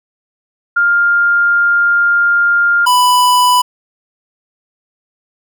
sine / square tone pair in turn, 1403 / 992.1 Hz, F6 / B5, +8 / +8 cents, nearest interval tritone, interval 600 cents, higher first, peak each -8 dBFS, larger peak neither, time 0.76-2.86 / 2.86-3.62 s, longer first, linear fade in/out 10 ms, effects none

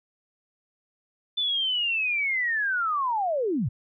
sine linear sweep, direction down, 3530 to 92.5 Hz, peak -23 dBFS, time 1.37-3.69 s, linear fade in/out 10 ms, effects none

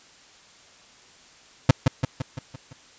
35% pulse tone with echo, 130 Hz, C3, 11 cents flat, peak -7 dBFS, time 1.69-1.71 s, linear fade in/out 5 ms, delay 170 ms, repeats 6, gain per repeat -5 dB, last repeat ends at 2.73 s, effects white hiss -52 dBFS RMS until 2.98 s + resampled to 16000 Hz

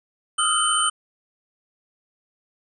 sine tone cluster, 1248 / 1363 / 1417 / 3046 / 8820 Hz, D#6 / F6 / F6 / F#7 / C#9, +5 / -43 / +25 / +50 / -10 cents, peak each -23 / -29 / -30 / -24 / -22 dBFS, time 0.38-0.9 s, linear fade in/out 10 ms, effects none

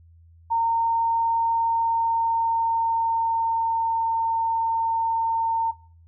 sine tone with pitch glide, 917 to 909.1 Hz, A#5 to A#5, -29 to -44 cents, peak -19 dBFS, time 0.5-5.72 s, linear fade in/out 20 ms, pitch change -15 cents, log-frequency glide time 1.52-4.12 s, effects noise-tail reverb RT60 0.4 s tail -18 dB re dry + added 83 Hz sine -49 dBFS peak until 6.07 s

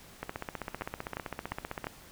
two click trains, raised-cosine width 0.5 ms, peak -20 / -19 dBFS, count 26 / 4, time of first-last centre 0.23-1.843 / 0.82-1.869 s, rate 15.5 / 2.86 Hz, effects pink hiss -53 dBFS RMS until 2.11 s

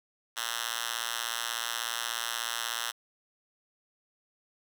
5% pulse tone with high-pass filter, 116.54 Hz, A#2, in tune, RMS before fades -34 dBFS, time 0.36-2.92 s, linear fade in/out 20 ms, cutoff 2000 Hz, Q 0.83, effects none

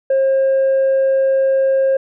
sine tone with tanh clipping, 536 Hz, C5, 42 cents sharp, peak -12 dBFS, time 0.1-1.97 s, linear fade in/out 5 ms, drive 1 dB, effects none

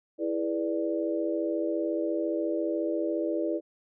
sine chord, E dominant seventh, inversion none, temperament equal with one note detuned, 329.6 / 415.3 / 489.6 / 587.3 Hz, E4 / G#4 / B4 / D5, 0 / 0 / -15 / 0 cents, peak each -29 / -35 / -34 / -32 dBFS, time 0.18-3.61 s, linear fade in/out 50 ms, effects none

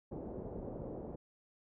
white low-pass noise, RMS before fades -44 dBFS, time 0.11-1.16 s, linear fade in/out 10 ms, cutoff 560 Hz, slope 24 dB/octave, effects none

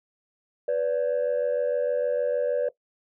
sine tone pair together, 493.9 / 580.4 Hz, B4 / D5, 0 / -21 cents, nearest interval minor third, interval 279 cents, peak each -23 dBFS, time 0.68-2.69 s, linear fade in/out 5 ms, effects noise-tail reverb RT60 0.1 s tail -18 dB re dry + tanh soft clip ceiling -19 dBFS

